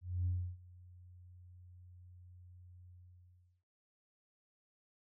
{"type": "tone with ADSR envelope", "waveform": "sine", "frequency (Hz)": 89.6, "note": "F2", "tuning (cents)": 45, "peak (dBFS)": -30, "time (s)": [0.01, 3.64], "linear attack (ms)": 250, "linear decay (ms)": 310, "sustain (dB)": -24, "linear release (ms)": 740, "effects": ["tanh soft clip ceiling -27 dBFS"]}